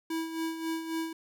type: tone with tremolo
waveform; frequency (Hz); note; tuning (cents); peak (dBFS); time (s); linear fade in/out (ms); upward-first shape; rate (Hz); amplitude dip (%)
square; 325.3; E4; -23; -30; 0.1-1.13; 5; sine; 3.7; 60
effects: none